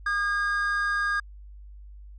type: tone pair together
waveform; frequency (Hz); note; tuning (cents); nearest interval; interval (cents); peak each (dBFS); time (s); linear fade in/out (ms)
triangle; 1219 / 1627.2; D#6 / G#6; -36 / -36; perfect fourth; 500; -27 / -23; 0.06-1.2; 5
effects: added 50 Hz sine -42 dBFS peak until 2.18 s + resampled to 22050 Hz